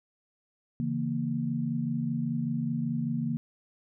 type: chord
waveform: sine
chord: A# diminished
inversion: first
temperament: equal with one note detuned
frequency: 139.72 / 164.81 / 233.1 Hz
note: C#3 / E3 / A#3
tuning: +14 / 0 / 0 cents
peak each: -33 / -33 / -30 dBFS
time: 0.8-3.37 s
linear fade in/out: 0 ms
effects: none